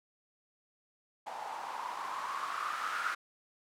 violet noise with low-pass filter sweep, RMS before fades -38 dBFS, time 1.26-3.15 s, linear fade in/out 10 ms, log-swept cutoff 820 to 1400 Hz, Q 6.7, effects none

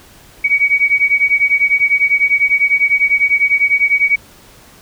sine beating tone pair, 2253 / 2263 Hz, C#7 / C#7, +28 / +35 cents, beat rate 10 Hz, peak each -13 dBFS, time 0.44-4.16 s, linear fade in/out 10 ms, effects pink hiss -43 dBFS RMS until 4.81 s

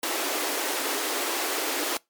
pink high-pass noise, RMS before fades -28 dBFS, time 0.03-1.97 s, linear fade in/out 2 ms, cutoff 270 Hz, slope 96 dB/octave, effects noise-tail reverb RT60 0.2 s tail -24 dB re dry + MP3 96 kbps

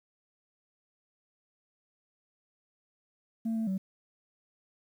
sine tone with pitch steps, 225.6 / 223.2 / 190.5 Hz, A3 / A3 / G3, +44 / +25 / -49 cents, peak -26 dBFS, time 3.45-3.78 s, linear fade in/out 10 ms, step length 110 ms, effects tanh soft clip ceiling -27 dBFS + 10-bit

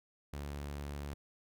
sawtooth tone, 71.8 Hz, D2, 39 cents flat, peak -36 dBFS, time 0.33-1.14 s, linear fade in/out 5 ms, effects none

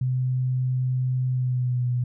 sine tone with pitch glide, 127.9 to 123.4 Hz, C3 to B2, -39 to -1 cents, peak -21 dBFS, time 0.01-2.04 s, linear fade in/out 5 ms, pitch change -62 cents, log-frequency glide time 1.29-1.88 s, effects none

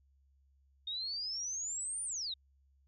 sine exponential two-way sweep, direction up then down, 3664 to 9410 to 3664 Hz, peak -36 dBFS, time 0.87-2.34 s, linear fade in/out 5 ms, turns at 2.04 s, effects added 68 Hz sine -66 dBFS peak until 2.87 s

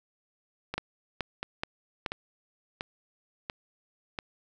two click trains, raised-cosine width 0.3 ms, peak -14 / -17 dBFS, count 4 / 6, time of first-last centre 0.78-2.062 / 0.74-4.188 s, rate 2.34 / 1.45 Hz, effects none

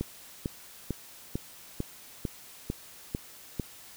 click train, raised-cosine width 3 ms, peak -17 dBFS, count 9, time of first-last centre 0.01-3.597 s, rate 2.23 Hz, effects white hiss -50 dBFS RMS until 3.96 s

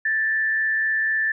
sine tone with frequency modulation, 1760 Hz, A6, in tune, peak -19 dBFS, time 0.05-1.32 s, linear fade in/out 5 ms, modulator 104 Hz, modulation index 0.44, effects none

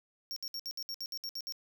square tone bursts, 5520 Hz, F8, 21 cents flat, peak -37 dBFS, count 11, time 0.31-1.523 s, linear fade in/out 0 ms, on 53 ms, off 63 ms, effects none

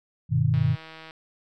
sine chord, G augmented, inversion none, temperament just, 98 / 122.5 / 153.12 Hz, G2 / B2 / D#3, 0 / -14 / -27 cents, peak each -26 / -22 / -23 dBFS, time 0.29-0.77 s, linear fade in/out 50 ms
click train, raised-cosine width 0.3 ms, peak -27 dBFS, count 92, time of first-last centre 0.54-1.109 s, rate 160 Hz
effects none

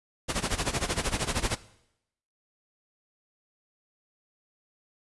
pink noise with tremolo, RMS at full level -26 dBFS, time 0.28-1.56 s, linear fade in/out 20 ms, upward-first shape sine, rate 13 Hz, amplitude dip 85%, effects noise-tail reverb RT60 0.8 s tail -18 dB re dry + resampled to 24000 Hz

